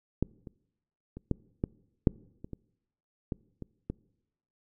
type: clicks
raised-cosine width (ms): 3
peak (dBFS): -13 / -29 / -28 / -14 / -15 / -7 / -28 / -26 / -19 / -26 / -20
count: 11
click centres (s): 0.226 / 0.472 / 1.17 / 1.313 / 1.639 / 2.072 / 2.445 / 2.533 / 3.322 / 3.623 / 3.9
effects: noise-tail reverb RT60 0.9 s tail -24 dB re dry